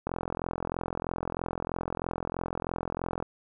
click train, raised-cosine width 1 ms, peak -17 dBFS, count 137, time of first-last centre 0.07-3.225 s, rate 43.1 Hz, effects none

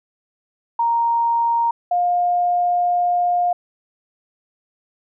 sine tone pair in turn, 932.3 / 708.2 Hz, A#5 / F5, 0 / +24 cents, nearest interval perfect fourth, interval 476 cents, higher first, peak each -15 dBFS, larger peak neither, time 0.79-1.71 / 1.91-3.53 s, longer second, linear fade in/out 5 ms, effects none

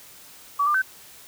sine tone with pitch steps, 1143 / 1195 / 1535 Hz, D6 / D6 / G6, -47 / +30 / -37 cents, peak -18 dBFS, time 0.59-0.821 s, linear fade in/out 10 ms, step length 77 ms, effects white hiss -47 dBFS RMS until 1.27 s

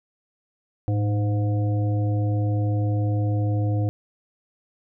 harmonic tone with a mistuned harmonic, 102.7 Hz, G#2, 19 cents flat, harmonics 1 / 3 / 5 / 7, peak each -20 / -30 / -34 / -37 dBFS, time 0.88-3.89 s, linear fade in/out 0 ms, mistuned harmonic 1, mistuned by +67 cents, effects none

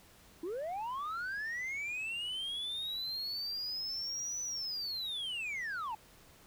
sine linear two-way sweep, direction up then down, 315.6 to 6000 to 828 Hz, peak -33 dBFS, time 0.43-5.95 s, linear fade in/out 5 ms, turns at 4.42 s, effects tanh soft clip ceiling -35 dBFS + pink hiss -60 dBFS RMS until 6.46 s

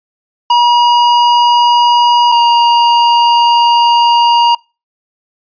square tone pair in turn, 958 / 944.8 Hz, A#5 / A#5, +47 / +23 cents, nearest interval unison, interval 24 cents, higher first, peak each -6 dBFS, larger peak neither, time 0.5-2.32 / 2.32-4.55 s, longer second, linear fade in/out 5 ms, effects noise-tail reverb RT60 0.3 s tail -26 dB re dry + resampled to 11025 Hz

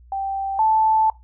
sine tone pair in turn, 781 / 877.1 Hz, G5 / A5, -7 / -6 cents, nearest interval major second, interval 201 cents, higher second, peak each -22 / -14 dBFS, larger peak second, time 0.12-0.59 / 0.59-1.1 s, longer second, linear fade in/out 2 ms, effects noise-tail reverb RT60 0.2 s tail -20 dB re dry + added 60 Hz sine -45 dBFS peak until 1.23 s

